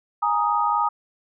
sine chord, Ab suspended second, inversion none, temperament just, 830.6 / 934.4 / 1245.9 Hz, Ab5 / Bb5 / Eb6, 0 / +4 / +2 cents, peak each -24 / -23 / -22 dBFS, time 0.22-0.89 s, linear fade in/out 10 ms, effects none

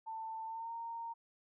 sine tone with pitch glide, 891 to 923.5 Hz, A5 to A#5, +22 to -16 cents, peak -40 dBFS, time 0.06-1.14 s, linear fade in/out 20 ms, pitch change +62 cents, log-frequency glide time 0.45-0.72 s, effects none

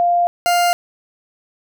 sine / 40% pulse tone pair in turn, 698.5 / 701 Hz, F5 / F5, 0 / +6 cents, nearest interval unison, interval 6 cents, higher second, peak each -12 dBFS, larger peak neither, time 0-0.27 / 0.46-0.73 s, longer neither, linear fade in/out 0 ms, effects none

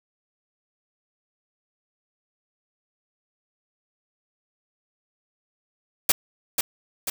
white noise with echo, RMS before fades -17 dBFS, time 6.09-6.12 s, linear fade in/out 5 ms, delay 490 ms, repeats 2, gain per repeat -5 dB, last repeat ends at 7.1 s, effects none

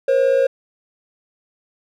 triangle tone pair together, 480 / 538.1 Hz, B4 / C5, -49 / +48 cents, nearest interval major second, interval 197 cents, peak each -17 / -12 dBFS, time 0.08-0.47 s, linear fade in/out 5 ms, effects none

